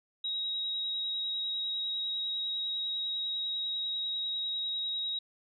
sine tone with vibrato, 3810 Hz, A#7, 37 cents sharp, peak -31 dBFS, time 0.24-5.19 s, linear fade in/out 5 ms, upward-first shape sine, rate 10 Hz, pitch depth 12 cents each way, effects none

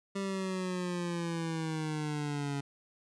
25% pulse exponential sweep, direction down, 197.5 to 140 Hz, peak -29 dBFS, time 0.15-2.61 s, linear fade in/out 10 ms, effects resampled to 22050 Hz

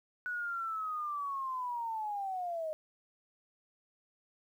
sine linear sweep, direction down, 1480 to 613 Hz, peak -34 dBFS, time 0.26-2.73 s, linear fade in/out 0 ms, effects 11-bit

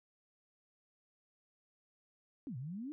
sine exponential two-way sweep, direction down then up, 312.8 to 117.6 to 312.8 Hz, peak -40 dBFS, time 2.47-2.92 s, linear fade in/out 0 ms, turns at 2.57 s, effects none

